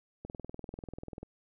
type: click train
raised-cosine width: 2 ms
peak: -28 dBFS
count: 21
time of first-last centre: 0.25-1.23 s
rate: 20.4 Hz
effects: none